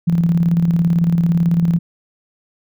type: tone with tremolo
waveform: sine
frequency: 169.4 Hz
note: E3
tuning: 48 cents sharp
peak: -10 dBFS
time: 0.07-1.79 s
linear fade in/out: 10 ms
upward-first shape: square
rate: 18 Hz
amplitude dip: 45%
effects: none